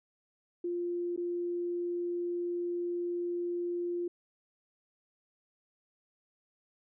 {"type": "tone with dropouts", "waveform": "sine", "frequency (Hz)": 349.2, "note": "F4", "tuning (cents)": 0, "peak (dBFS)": -31, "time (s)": [0.64, 4.08], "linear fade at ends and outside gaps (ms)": 5, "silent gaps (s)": [1.163, 1.175], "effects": []}